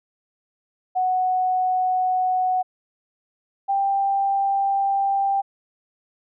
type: tone pair in turn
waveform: sine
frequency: 740 / 788.9 Hz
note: F#5 / G5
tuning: 0 / +11 cents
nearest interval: minor second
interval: 111 cents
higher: second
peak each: -18 dBFS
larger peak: neither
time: 0.95-2.63 / 3.68-5.42 s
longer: second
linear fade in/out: 20 ms
effects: none